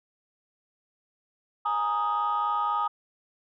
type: chord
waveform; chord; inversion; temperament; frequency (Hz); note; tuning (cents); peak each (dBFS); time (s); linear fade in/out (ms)
sine; Ab suspended second; none; just; 830.6 / 934.4 / 1245.9; Ab5 / Bb5 / Eb6; 0 / +4 / +2; -29 / -29 / -25; 1.65-2.88; 10
effects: tanh soft clip ceiling -19 dBFS